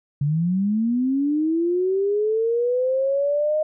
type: linear sweep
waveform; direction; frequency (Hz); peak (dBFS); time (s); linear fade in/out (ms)
sine; up; 138.59 to 622.3; -18; 0.21-3.63; 5
effects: none